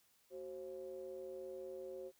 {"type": "ring-modulated tone", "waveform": "triangle", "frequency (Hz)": 79, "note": "D#2", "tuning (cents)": 27, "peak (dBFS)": -40, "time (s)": [0.3, 2.12], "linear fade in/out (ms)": 50, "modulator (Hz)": 454, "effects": ["white hiss -73 dBFS RMS until 2.19 s"]}